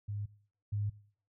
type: tone pair in turn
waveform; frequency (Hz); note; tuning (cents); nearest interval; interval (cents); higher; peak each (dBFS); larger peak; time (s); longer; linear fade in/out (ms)
sine; 102.9 / 103.29; G#2 / G#2; -16 / -9; unison; 7; second; -35 / -31; second; 0.08-0.26 / 0.72-0.9; neither; 10
effects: noise-tail reverb RT60 0.5 s tail -19 dB re dry